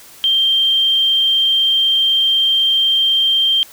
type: tone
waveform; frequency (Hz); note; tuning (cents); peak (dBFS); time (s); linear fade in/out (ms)
sine; 3164; G7; +15; -11; 0.24-3.63; 0
effects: white hiss -41 dBFS RMS until 3.72 s